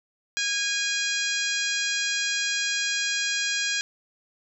harmonic tone, 820 Hz, G#5, 22 cents flat, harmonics 2 / 3 / 4 / 5 / 6 / 7 / 8 / 9, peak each -29 / -31 / -32 / -33 / -34 / -34 / -35 / -36 dBFS, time 0.37-3.81 s, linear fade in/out 0 ms, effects none

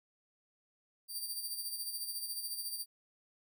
10% pulse tone with tremolo, 4694 Hz, D8, 2 cents flat, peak -29 dBFS, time 1.08-2.86 s, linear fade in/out 50 ms, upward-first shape sine, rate 14 Hz, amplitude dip 55%, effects none

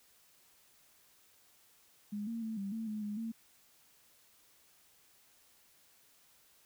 sine tone with pitch steps, 206.8 / 229.6 / 221.8 / 197.4 / 224.3 / 213.2 / 207.6 / 226.4 Hz, G#3 / A#3 / A3 / G3 / A3 / G#3 / G#3 / A3, -7 / -26 / +14 / +12 / +34 / +46 / 0 / +50 cents, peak -36 dBFS, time 2.12-3.32 s, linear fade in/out 10 ms, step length 150 ms, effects white hiss -66 dBFS RMS until 6.65 s

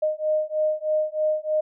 sine beating tone pair, 615 / 618.2 Hz, D#5 / D#5, -20 / -11 cents, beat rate 3.2 Hz, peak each -24 dBFS, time 0.02-1.61 s, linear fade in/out 10 ms, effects none

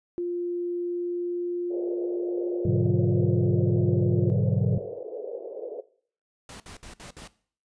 sine tone with pitch glide, 350 to 353.2 Hz, F4 to F4, +4 to +20 cents, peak -26 dBFS, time 0.18-4.3 s, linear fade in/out 0 ms, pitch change +16 cents, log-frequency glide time 0.84-3.08 s
pink band-pass noise, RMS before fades -36 dBFS, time 1.7-5.81 s, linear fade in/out 10 ms, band 420 to 550 Hz, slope 48 dB/octave
sine chord, G# half-diminished seventh, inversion none, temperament equal with one note detuned, 103.23 / 123.47 / 146.83 / 185 Hz, G#2 / B2 / D3 / F#3, -10 / 0 / 0 / 0 cents, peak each -26 / -26 / -27 / -27 dBFS, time 2.65-4.78 s, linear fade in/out 5 ms
pink noise bursts, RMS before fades -43 dBFS, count 5, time 6.49-7.276 s, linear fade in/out 2 ms, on 110 ms, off 59 ms
effects noise-tail reverb RT60 0.5 s tail -18 dB re dry + resampled to 22050 Hz

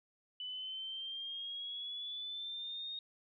sine exponential sweep, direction up, 2985 to 3722 Hz, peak -40 dBFS, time 0.4-2.99 s, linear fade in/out 2 ms, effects none

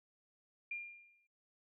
sine tone with exponential decay, 2400 Hz, D7, 37 cents sharp, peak -37 dBFS, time 0.71-1.27 s, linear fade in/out 5 ms, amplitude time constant 120 ms, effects noise-tail reverb RT60 0.5 s tail -19 dB re dry

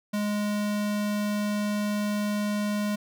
square tone, 207.7 Hz, G#3, in tune, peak -26 dBFS, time 0.13-2.96 s, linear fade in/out 10 ms, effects none

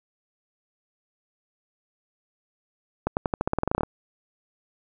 accelerating click train, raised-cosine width 1 ms, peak -9 dBFS, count 15, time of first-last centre 3.07-3.834 s, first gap 99 ms, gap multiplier 0.9, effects none

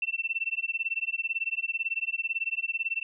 sine tone with tremolo, 2689 Hz, E7, 34 cents sharp, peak -24 dBFS, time 0.02-3.03 s, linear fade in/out 2 ms, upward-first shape sine, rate 18 Hz, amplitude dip 100%, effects none

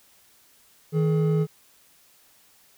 triangle tone pair together, 158.5 / 423.8 Hz, D#3 / G#4, +32 / +35 cents, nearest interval octave + perfect fourth, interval 1703 cents, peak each -18 / -24 dBFS, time 0.92-1.47 s, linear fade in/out 50 ms, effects white hiss -58 dBFS RMS until 2.77 s

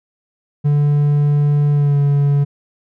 triangle tone with pitch glide, 145.9 to 142.57 Hz, D3 to C#3, -11 to +49 cents, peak -9 dBFS, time 0.64-2.45 s, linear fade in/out 20 ms, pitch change -40 cents, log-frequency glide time 1.71-1.97 s, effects none

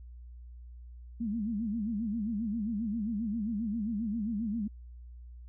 sine tone with vibrato, 217.8 Hz, A3, 17 cents flat, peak -30 dBFS, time 1.2-4.68 s, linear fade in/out 10 ms, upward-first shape sine, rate 7.5 Hz, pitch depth 150 cents each way, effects added 60 Hz sine -45 dBFS peak until 5.48 s

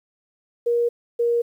sine tone pair in turn, 473.9 / 472 Hz, A#4 / A#4, +28 / +22 cents, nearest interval unison, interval 6 cents, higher first, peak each -17 dBFS, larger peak neither, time 0.66-0.89 / 1.19-1.42 s, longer neither, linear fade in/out 10 ms, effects 9-bit

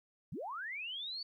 sine linear sweep, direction up, 98.4 to 4555 Hz, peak -39 dBFS, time 0.32-1.23 s, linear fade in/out 5 ms, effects 13-bit

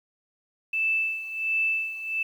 sine tone with tremolo, 2639 Hz, E7, 1 cent sharp, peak -21 dBFS, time 0.73-2.23 s, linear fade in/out 5 ms, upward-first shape sine, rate 1.4 Hz, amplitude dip 75%, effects 9-bit

